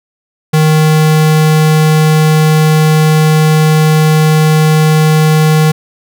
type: tone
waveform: square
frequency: 155.56 Hz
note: D#3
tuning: in tune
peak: -6 dBFS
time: 0.53-5.72 s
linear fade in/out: 10 ms
effects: none